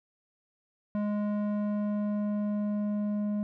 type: tone with low-pass filter sweep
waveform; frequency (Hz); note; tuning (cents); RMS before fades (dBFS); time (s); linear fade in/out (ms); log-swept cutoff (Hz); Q
square; 207.7; G#3; 0; -30; 0.95-3.43; 0; 990 to 490; 0.74
effects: none